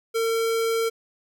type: tone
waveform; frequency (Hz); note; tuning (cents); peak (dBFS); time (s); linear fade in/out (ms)
square; 454.3; A#4; -45; -22; 0.14-0.9; 20
effects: none